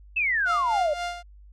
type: exponential sweep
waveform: sine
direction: down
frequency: 2700 to 571 Hz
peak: -21 dBFS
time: 0.16-0.94 s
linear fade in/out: 10 ms
type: tone with tremolo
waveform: sawtooth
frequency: 701 Hz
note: F5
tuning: 6 cents sharp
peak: -23 dBFS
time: 0.45-1.23 s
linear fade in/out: 50 ms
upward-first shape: sine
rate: 3.8 Hz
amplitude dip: 65%
effects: added 50 Hz sine -46 dBFS peak until 1.52 s + low-pass 6000 Hz 12 dB/octave